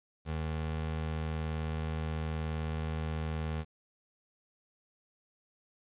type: tone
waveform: 25% pulse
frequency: 79 Hz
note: D#2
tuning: 27 cents sharp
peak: -29 dBFS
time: 0.25-3.65 s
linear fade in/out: 50 ms
effects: resampled to 8000 Hz + 11-bit